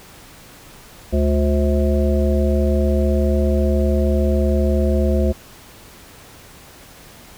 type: harmonic tone with a mistuned harmonic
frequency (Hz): 71.8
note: D2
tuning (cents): -39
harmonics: 1 / 3 / 5 / 7 / 9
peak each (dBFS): -16 / -21 / -23 / -24 / -26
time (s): 1.12-5.33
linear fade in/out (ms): 20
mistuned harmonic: 7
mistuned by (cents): +75
effects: pink hiss -43 dBFS RMS until 7.37 s